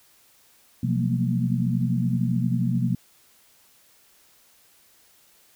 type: tone cluster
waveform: sine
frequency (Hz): 127 / 174.7 / 187.6 / 226.7 / 236.6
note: B2 / F3 / F#3 / A#3 / A#3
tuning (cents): +49 / +1 / +24 / -48 / +26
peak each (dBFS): -24 / -27 / -29 / -28 / -31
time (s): 0.83-2.95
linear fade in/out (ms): 5
effects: white hiss -58 dBFS RMS until 5.55 s